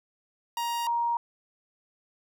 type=tone pair in turn; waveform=45% pulse / sine; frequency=941 / 941 Hz; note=A#5 / A#5; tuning=+16 / +16 cents; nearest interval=unison; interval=0 cents; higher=neither; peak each=-28 / -24 dBFS; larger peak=second; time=0.57-0.87 / 0.87-1.17 s; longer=neither; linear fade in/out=2 ms; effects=none